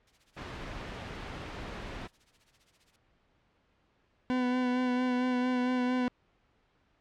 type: noise with tremolo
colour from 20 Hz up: violet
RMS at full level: -45 dBFS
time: 0.07-2.96 s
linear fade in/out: 2 ms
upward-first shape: sine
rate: 15 Hz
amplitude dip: 90%
type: noise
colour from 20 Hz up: pink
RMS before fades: -40 dBFS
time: 0.36-2.08 s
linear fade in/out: 20 ms
type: tone with vibrato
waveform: 40% pulse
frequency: 250.7 Hz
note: B3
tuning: 26 cents sharp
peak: -26 dBFS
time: 4.3-6.08 s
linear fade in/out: 0 ms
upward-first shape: sine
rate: 4.4 Hz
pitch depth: 22 cents each way
effects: pink hiss -70 dBFS RMS until 7 s + low-pass 3000 Hz 12 dB/octave